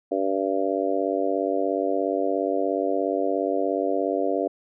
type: harmonic tone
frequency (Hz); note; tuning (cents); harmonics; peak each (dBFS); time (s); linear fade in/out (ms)
97; G2; -18; 3 / 4 / 5 / 6 / 7; -28 / -28 / -28 / -28 / -28; 0.11-4.48; 10
effects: none